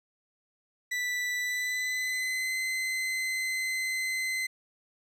40% pulse tone with pitch glide, 1975.5 to 2051 Hz, B6 to C7, 0 to -35 cents, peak -28 dBFS, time 0.91-4.47 s, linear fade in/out 10 ms, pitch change +65 cents, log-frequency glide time 1.38-2.57 s, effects low-pass 12000 Hz 12 dB/octave

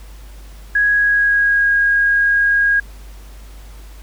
sine tone with pitch glide, 1661.2 to 1635.5 Hz, G#6 to G#6, 0 to -27 cents, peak -11 dBFS, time 0.75-2.8 s, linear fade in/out 5 ms, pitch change -27 cents, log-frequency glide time 0.91-1.72 s, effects added 50 Hz sine -34 dBFS peak until 4.02 s + pink hiss -46 dBFS RMS until 4.02 s

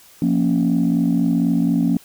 sine chord, Bb minor, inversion second, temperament equal, 174.61 / 233.1 / 277.2 Hz, F3 / Bb3 / Db4, 0 / 0 / 0 cents, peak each -18 dBFS, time 0.22-1.97 s, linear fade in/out 2 ms, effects tanh soft clip ceiling -9 dBFS + white hiss -48 dBFS RMS until 2.04 s

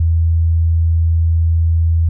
sine tone, 82.4 Hz, E2, in tune, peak -10 dBFS, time 0-2.09 s, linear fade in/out 5 ms, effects none

